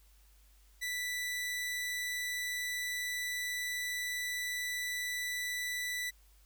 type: tone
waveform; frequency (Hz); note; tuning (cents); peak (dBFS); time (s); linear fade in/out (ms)
sawtooth; 1975.5; B6; 0; -31; 0.81-6.11; 20
effects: added 50 Hz sine -60 dBFS peak until 6.45 s + white hiss -68 dBFS RMS until 6.45 s